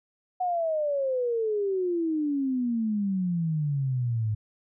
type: exponential sweep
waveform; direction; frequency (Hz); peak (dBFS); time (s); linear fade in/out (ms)
sine; down; 741 to 105; -24; 0.4-4.35; 10
effects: none